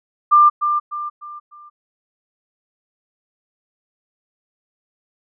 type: tone with echo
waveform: sine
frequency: 1192 Hz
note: D6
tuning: 25 cents sharp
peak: -7 dBFS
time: 0.31-0.5 s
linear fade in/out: 20 ms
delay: 300 ms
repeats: 4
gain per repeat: -8 dB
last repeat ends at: 1.7 s
effects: none